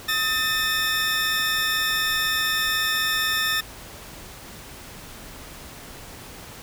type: tone pair together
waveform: 20% pulse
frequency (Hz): 1267.1 / 1792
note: D#6 / A6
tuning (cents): +31 / +31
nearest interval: tritone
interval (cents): 600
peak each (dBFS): -23 / -17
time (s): 0.08-3.61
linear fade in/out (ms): 10
effects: pink hiss -41 dBFS RMS until 6.62 s